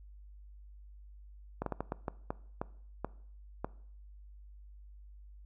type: slowing click train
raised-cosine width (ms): 1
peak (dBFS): -20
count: 10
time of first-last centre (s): 1.62-3.645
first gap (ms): 43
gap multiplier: 1.39
effects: noise-tail reverb RT60 0.6 s tail -20 dB re dry + added 50 Hz sine -50 dBFS peak until 5.45 s